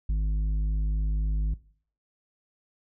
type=tone with tanh clipping; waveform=sine; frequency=51.91 Hz; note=G#1; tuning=in tune; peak=-24 dBFS; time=0.09-1.54 s; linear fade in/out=5 ms; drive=7 dB; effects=noise-tail reverb RT60 0.5 s tail -19 dB re dry